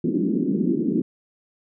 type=band-pass noise; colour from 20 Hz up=pink; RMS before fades=-22 dBFS; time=0.04-1.02 s; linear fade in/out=5 ms; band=180 to 360 Hz; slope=48 dB/octave; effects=none